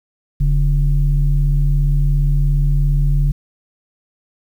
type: tone pair together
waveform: sine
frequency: 40.02 / 142.8 Hz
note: D#1 / D3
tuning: +50 / -48 cents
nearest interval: octave + minor seventh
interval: 2202 cents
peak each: -12 / -15 dBFS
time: 0.4-3.32 s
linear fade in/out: 10 ms
effects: tanh soft clip ceiling -6 dBFS + 8-bit